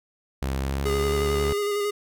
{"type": "tone with pitch glide", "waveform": "sawtooth", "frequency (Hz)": [67, 72.64], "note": ["C2", "D2"], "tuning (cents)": [42, -18], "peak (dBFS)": -21, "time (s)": [0.42, 1.53], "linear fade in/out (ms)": 0, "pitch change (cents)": 140, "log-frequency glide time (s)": [0.61, 1.13]}
{"type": "tone with vibrato", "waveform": "square", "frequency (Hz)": 410.3, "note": "G#4", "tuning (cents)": -21, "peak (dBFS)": -24, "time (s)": [0.85, 1.91], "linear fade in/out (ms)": 10, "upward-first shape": "square", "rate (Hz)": 11, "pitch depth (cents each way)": 19}
{"effects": []}